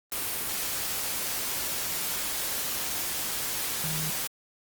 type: tone in noise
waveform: sine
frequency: 156.4 Hz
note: D#3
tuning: 9 cents sharp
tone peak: -33 dBFS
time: 3.84-4.1 s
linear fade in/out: 0 ms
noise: white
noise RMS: -31 dBFS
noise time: 0.12-4.27 s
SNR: -5 dB
effects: Opus 32 kbps